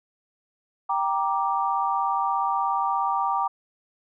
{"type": "chord", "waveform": "sine", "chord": "G minor", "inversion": "none", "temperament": "just", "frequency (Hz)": [784, 940.8, 1176], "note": ["G5", "Bb5", "D6"], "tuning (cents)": [0, 16, 2], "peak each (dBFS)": -26, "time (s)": [0.89, 3.48], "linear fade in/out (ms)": 10, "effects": []}